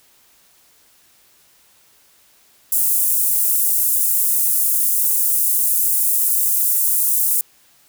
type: high-pass noise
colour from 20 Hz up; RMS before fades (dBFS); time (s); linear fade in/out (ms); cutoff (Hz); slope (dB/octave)
pink; -17; 2.72-7.41; 2; 9700; 24
effects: white hiss -54 dBFS RMS until 7.88 s